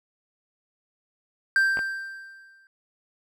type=tone with exponential decay; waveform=triangle; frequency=1574 Hz; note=G6; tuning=7 cents sharp; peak=-14 dBFS; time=1.56-2.67 s; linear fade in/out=1 ms; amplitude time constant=240 ms
type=clicks; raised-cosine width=0.5 ms; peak=-18 dBFS; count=2; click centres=1.772 / 1.791 s
effects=none